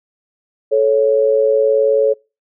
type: tone pair together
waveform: sine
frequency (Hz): 435.5 / 554.4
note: A4 / C#5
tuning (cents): -18 / 0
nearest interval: major third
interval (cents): 418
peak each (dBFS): -13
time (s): 0.71-2.14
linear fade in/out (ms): 20
effects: noise-tail reverb RT60 0.3 s tail -26 dB re dry